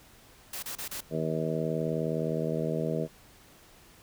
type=noise bursts; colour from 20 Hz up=white; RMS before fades=-37 dBFS; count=4; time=0.53-1.007 s; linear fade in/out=5 ms; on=96 ms; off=31 ms
type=harmonic tone; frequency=79.5 Hz; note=D#2; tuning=38 cents sharp; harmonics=2 / 3 / 4 / 5 / 6 / 7 / 8; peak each=-32 / -36 / -38 / -36 / -34 / -39 / -36 dBFS; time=1.1-3.08 s; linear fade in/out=50 ms
effects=pink hiss -56 dBFS RMS until 4.02 s